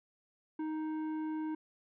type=tone with tanh clipping; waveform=triangle; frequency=312 Hz; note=D#4; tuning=5 cents sharp; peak=-36 dBFS; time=0.59-1.55 s; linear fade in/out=5 ms; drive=14 dB; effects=none